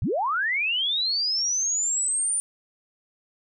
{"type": "linear sweep", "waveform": "sine", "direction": "up", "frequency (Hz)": [65.41, 9340], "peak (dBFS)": -22, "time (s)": [0.02, 2.4], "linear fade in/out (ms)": 0, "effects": []}